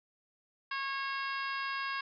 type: harmonic tone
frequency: 546 Hz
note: C#5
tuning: 26 cents flat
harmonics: 2 / 3 / 4 / 5 / 6 / 7 / 8 / 9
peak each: -37 / -38 / -44 / -43 / -49 / -51 / -52 / -47 dBFS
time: 0.71-2.01 s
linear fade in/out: 5 ms
effects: none